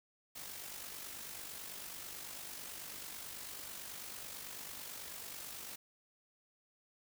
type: noise with amplitude modulation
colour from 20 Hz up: white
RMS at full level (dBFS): -45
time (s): 0.35-5.76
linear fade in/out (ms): 10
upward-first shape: sine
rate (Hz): 49.1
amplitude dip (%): 45
effects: none